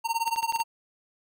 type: tone with tremolo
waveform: square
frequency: 917 Hz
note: A#5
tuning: 29 cents flat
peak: -22 dBFS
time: 0.04-0.64 s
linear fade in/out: 20 ms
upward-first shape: triangle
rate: 18 Hz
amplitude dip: 100%
type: clicks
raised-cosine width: 0.2 ms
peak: -22 dBFS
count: 6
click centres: 0.277 / 0.361 / 0.429 / 0.524 / 0.561 / 0.602 s
effects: none